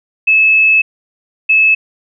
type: tone pair in turn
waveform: sine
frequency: 2600 / 2600 Hz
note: E7 / E7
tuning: -24 / -24 cents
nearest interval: unison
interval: 0 cents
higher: neither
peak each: -6 / -6 dBFS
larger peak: neither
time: 0.27-0.82 / 1.49-1.75 s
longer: first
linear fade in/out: 10 ms
effects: none